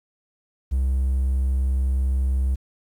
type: tone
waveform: triangle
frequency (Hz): 65.7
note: C2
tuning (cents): +8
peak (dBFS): -16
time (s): 0.71-2.56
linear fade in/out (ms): 20
effects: tanh soft clip ceiling -12 dBFS + 9-bit